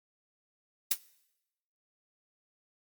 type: noise with exponential decay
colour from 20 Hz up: blue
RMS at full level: -20 dBFS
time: 0.91-0.99 s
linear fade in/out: 5 ms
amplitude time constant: 16 ms
effects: noise-tail reverb RT60 0.9 s tail -21 dB re dry + MP3 96 kbps